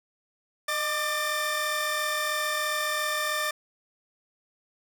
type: tone cluster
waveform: sawtooth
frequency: 612 / 1181 / 1789 Hz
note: D#5 / D6 / A6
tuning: -29 / +9 / +28 cents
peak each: -29 / -27 / -26 dBFS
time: 0.68-3.51 s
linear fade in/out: 5 ms
effects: none